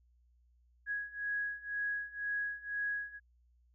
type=beating tone pair; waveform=sine; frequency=1661.2 / 1663.2 Hz; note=G#6 / G#6; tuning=0 / +2 cents; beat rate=2 Hz; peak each=-39 / -37 dBFS; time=0.86-3.2 s; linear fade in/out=50 ms; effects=added 60 Hz sine -65 dBFS peak until 3.74 s